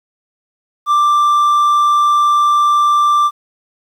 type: tone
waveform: triangle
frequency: 1179 Hz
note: D6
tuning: 6 cents sharp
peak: -7 dBFS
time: 0.86-3.31 s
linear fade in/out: 50 ms
effects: 8-bit